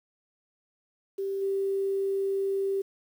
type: tone with level steps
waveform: sine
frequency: 391.2 Hz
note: G4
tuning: 4 cents flat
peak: -28 / -25 dBFS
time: 1.18-2.82 s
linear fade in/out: 10 ms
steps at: 1.41 s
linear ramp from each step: 20 ms
effects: 9-bit